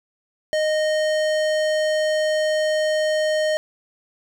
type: tone with hard clipping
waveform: sine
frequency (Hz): 618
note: D#5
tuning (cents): -12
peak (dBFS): -20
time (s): 0.53-3.57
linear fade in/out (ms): 0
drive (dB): 17
effects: none